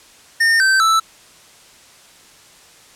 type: tone with pitch steps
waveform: square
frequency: 1823 / 1550.8 / 1319.2 Hz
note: A#6 / G6 / E6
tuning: -39 / -19 / +1 cents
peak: -12 dBFS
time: 0.4-1 s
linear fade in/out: 10 ms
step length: 200 ms
effects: white hiss -46 dBFS RMS until 2.95 s + low-pass 9000 Hz 12 dB/octave